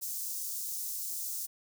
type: high-pass noise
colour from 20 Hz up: white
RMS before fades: -37 dBFS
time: 0.01-1.47 s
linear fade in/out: 20 ms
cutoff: 5600 Hz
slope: 24 dB/octave
effects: none